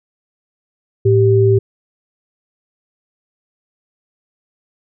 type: tone pair together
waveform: sine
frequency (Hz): 110 / 390.2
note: A2 / G4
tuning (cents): 0 / -8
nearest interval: octave + minor seventh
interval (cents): 2192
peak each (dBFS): -11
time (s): 1.05-1.59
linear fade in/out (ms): 10
effects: none